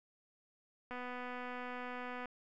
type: click train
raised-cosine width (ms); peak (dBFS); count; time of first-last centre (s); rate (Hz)
0.5; -30; 335; 0.91-2.257; 248
effects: none